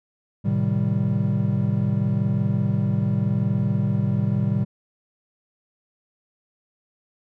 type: chord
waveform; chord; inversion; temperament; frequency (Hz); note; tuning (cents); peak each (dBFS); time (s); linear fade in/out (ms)
triangle; A half-diminished seventh; none; equal; 110 / 130.81 / 155.56 / 196; A2 / C3 / Eb3 / G3; 0 / 0 / 0 / 0; -22 / -23 / -25 / -22; 0.44-4.65; 20
effects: none